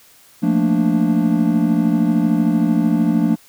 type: chord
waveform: triangle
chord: Bb major seventh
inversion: second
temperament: equal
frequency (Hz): 174.61 / 220 / 233.1 / 293.7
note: F3 / A3 / Bb3 / D4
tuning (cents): 0 / 0 / 0 / 0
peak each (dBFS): -17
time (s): 0.42-3.36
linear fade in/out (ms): 20
effects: white hiss -49 dBFS RMS until 3.48 s